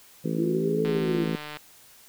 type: harmonic tone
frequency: 55 Hz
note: A1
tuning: in tune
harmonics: 3 / 4 / 5 / 6 / 7 / 8 / 9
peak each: -29 / -31 / -33 / -35 / -36 / -37 / -38 dBFS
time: 0.24-1.36 s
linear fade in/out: 10 ms
type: linear two-way sweep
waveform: sine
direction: up then down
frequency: 329 to 437.3 to 330.5 Hz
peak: -25 dBFS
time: 0.38-1.25 s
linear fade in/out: 10 ms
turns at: 0.83 s
type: click train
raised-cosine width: 0.3 ms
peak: -21 dBFS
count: 109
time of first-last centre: 0.85-1.57 s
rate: 150 Hz
effects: white hiss -53 dBFS RMS until 2.08 s